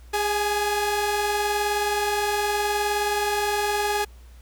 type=tone pair together; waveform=sawtooth; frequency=410 / 839.2 Hz; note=G#4 / G#5; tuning=-22 / +18 cents; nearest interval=octave; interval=1240 cents; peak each=-21 dBFS; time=0.13-4.05 s; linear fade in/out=10 ms; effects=added 60 Hz sine -43 dBFS peak until 4.41 s + pink hiss -57 dBFS RMS until 4.41 s